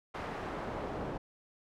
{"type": "noise with band-pass filter sweep", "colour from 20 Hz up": "brown", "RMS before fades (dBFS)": -39, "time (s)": [0.14, 1.18], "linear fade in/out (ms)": 10, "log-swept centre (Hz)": [1200, 580], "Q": 0.78, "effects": []}